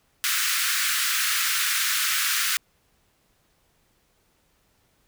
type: high-pass noise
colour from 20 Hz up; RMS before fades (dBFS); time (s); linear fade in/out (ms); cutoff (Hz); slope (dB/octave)
pink; -24; 0.24-2.57; 0; 1300; 48
effects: pink hiss -66 dBFS RMS until 5.07 s